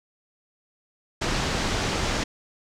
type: low-pass noise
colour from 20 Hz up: pink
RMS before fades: -26 dBFS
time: 1.21-2.24 s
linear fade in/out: 10 ms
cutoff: 6800 Hz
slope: 24 dB/octave
effects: none